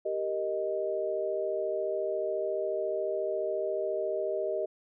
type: chord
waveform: sine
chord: Eb major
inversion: first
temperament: equal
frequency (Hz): 392 / 466.2 / 622.3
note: G4 / Bb4 / Eb5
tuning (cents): 0 / 0 / 0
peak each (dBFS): -33 / -36 / -31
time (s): 0.05-4.66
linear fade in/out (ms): 10
effects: none